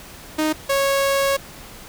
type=tone pair in turn; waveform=sawtooth; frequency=310 / 551.3 Hz; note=D#4 / C#5; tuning=-6 / -10 cents; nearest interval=minor seventh; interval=996 cents; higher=second; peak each=-14 / -13 dBFS; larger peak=second; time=0.38-0.53 / 0.69-1.37 s; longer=second; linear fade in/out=10 ms; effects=pink hiss -40 dBFS RMS until 1.88 s